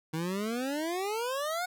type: exponential sweep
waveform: 25% pulse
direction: up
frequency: 155.56 to 740 Hz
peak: -27 dBFS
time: 0.13-1.66 s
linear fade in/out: 10 ms
effects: none